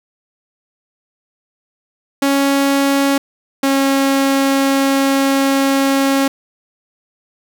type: tone pair in turn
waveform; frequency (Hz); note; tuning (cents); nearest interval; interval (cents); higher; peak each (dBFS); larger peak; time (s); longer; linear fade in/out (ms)
sawtooth; 277.2 / 273.1; C#4 / C#4; 0 / -26; unison; 26; first; -8; neither; 2.22-3.18 / 3.63-6.28; second; 5
effects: none